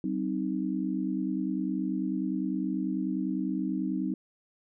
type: chord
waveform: sine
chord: C minor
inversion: second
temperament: equal with one note detuned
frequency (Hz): 190.97 / 261.6 / 311.1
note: G3 / C4 / Eb4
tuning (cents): -45 / 0 / 0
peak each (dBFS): -32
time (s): 0.04-4.14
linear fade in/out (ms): 2
effects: none